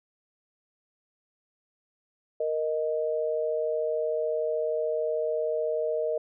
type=tone pair together; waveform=sine; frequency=466.7 / 623 Hz; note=A#4 / D#5; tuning=+2 / +2 cents; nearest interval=perfect fourth; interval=500 cents; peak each=-28 dBFS; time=2.4-6.18 s; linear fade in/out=5 ms; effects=none